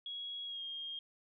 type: tone with pitch glide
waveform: sine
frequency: 3322 to 3229 Hz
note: G#7 to G#7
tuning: 0 to -49 cents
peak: -40 dBFS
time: 0.06-0.99 s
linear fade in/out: 2 ms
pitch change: -49 cents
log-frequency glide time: 0.45-0.63 s
effects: none